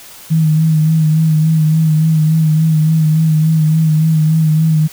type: tone with vibrato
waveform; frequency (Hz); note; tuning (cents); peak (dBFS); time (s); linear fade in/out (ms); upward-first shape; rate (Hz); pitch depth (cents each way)
sine; 157.5; D#3; +21; -8; 0.3-4.88; 20; sine; 3.5; 37
effects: white hiss -36 dBFS RMS until 4.92 s